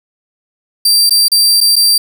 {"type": "tone with dropouts", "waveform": "sawtooth", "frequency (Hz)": 4699, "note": "D8", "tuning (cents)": 0, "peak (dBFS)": -4, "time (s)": [0.85, 1.98], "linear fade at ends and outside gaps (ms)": 5, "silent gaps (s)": [[1.095, 1.107], [1.283, 1.317], [1.605, 1.611], [1.757, 1.763]], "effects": []}